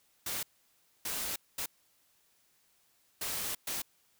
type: noise bursts at uneven times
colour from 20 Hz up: white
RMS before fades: -36 dBFS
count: 5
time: 0.26-0.43 / 1.05-1.36 / 1.58-1.66 / 3.21-3.55 / 3.67-3.82 s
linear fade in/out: 5 ms
effects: white hiss -70 dBFS RMS until 4.19 s